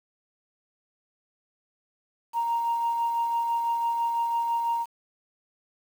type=tone with tremolo; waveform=sine; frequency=932.3 Hz; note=A#5; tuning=in tune; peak=-21 dBFS; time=2.33-4.86 s; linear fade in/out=50 ms; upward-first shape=sine; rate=6 Hz; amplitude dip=35%; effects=tanh soft clip ceiling -19 dBFS + 8-bit